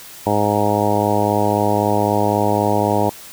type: harmonic tone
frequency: 103.83 Hz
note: G#2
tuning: in tune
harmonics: 1 / 2 / 3 / 4 / 5 / 6 / 7 / 8 / 9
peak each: -23 / -23 / -23 / -23 / -23 / -23 / -23 / -23 / -23 dBFS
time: 0.26-3.1 s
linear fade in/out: 10 ms
effects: white hiss -38 dBFS RMS until 3.32 s